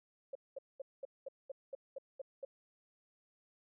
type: tone bursts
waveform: sine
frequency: 543 Hz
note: C#5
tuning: 36 cents flat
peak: -40 dBFS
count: 10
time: 0.33-2.45 s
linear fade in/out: 5 ms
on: 23 ms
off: 210 ms
effects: none